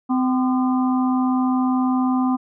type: harmonic tone with a mistuned harmonic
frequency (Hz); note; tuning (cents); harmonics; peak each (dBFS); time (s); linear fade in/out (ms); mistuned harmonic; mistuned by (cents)
256.4; C4; -35; 1 / 3 / 4 / 5; -17 / -27 / -29 / -31; 0.09-2.37; 20; 5; -97
effects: none